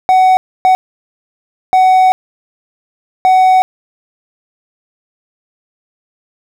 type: tone bursts at uneven times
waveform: triangle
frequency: 748 Hz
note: F#5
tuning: 19 cents sharp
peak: -3 dBFS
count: 4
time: 0.09-0.37 / 0.65-0.75 / 1.73-2.12 / 3.25-3.62 s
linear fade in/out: 0 ms
effects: none